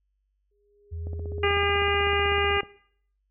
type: tone with exponential growth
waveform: sine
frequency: 409.7 Hz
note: G#4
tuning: 24 cents flat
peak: -31 dBFS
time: 0.51-1.48 s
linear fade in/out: 5 ms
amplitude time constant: 210 ms
type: tone with pitch glide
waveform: sine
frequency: 82.41 to 78.51 Hz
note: E2 to D#2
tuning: 0 to +16 cents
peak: -31 dBFS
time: 0.91-2.59 s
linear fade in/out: 20 ms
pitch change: -84 cents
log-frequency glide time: 1.54-2.04 s
type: click train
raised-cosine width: 2 ms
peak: -27 dBFS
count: 26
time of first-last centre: 1.07-2.633 s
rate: 16 Hz
type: harmonic tone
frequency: 403.4 Hz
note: G4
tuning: 50 cents sharp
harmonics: 1 / 2 / 3 / 4 / 5 / 6 / 7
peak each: -26 / -31 / -29 / -32 / -29 / -31 / -31 dBFS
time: 1.43-2.61 s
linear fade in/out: 5 ms
effects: noise-tail reverb RT60 0.6 s tail -20 dB re dry + added 49 Hz sine -70 dBFS peak until 3.3 s